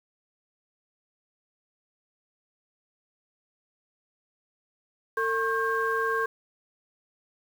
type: tone cluster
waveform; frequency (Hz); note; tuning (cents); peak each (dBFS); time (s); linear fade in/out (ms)
sine; 451.5 / 1086 / 1592; A4 / C#6 / G6; +45 / -36 / +26; -28; 5.17-6.26; 5
effects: tanh soft clip ceiling -14 dBFS + 8-bit